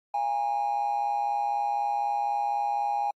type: tone with amplitude modulation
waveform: triangle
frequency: 818 Hz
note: G#5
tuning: 26 cents flat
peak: -18 dBFS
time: 0.14-3.11 s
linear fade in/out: 5 ms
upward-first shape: sine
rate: 124 Hz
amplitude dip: 75%
effects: tanh soft clip ceiling -20 dBFS + AAC 64 kbps